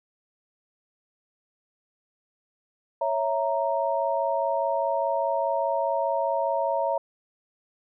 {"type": "chord", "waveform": "sine", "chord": "A# diminished", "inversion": "first", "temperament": "equal", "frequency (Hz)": [554.4, 659.3, 932.3], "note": ["C#5", "E5", "A#5"], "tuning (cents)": [0, 0, 0], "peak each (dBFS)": -27, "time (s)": [3.01, 6.98], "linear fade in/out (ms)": 5, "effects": []}